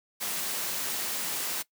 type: noise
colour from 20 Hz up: white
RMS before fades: -32 dBFS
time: 0.2-1.63 s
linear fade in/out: 20 ms
effects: noise-tail reverb RT60 0.1 s tail -19 dB re dry + high-pass 150 Hz 12 dB/octave